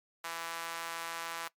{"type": "tone with high-pass filter", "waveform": "sawtooth", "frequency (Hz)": 166.6, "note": "E3", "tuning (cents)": 19, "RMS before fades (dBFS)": -40, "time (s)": [0.24, 1.48], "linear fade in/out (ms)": 5, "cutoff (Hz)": 1100, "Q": 1.3, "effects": ["noise-tail reverb RT60 0.1 s tail -19 dB re dry", "MP3 96 kbps"]}